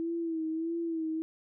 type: tone with vibrato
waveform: sine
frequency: 327.2 Hz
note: E4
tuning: 13 cents flat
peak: -30 dBFS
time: 0-1.22 s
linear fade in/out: 0 ms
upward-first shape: sine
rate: 1.6 Hz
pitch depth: 53 cents each way
effects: none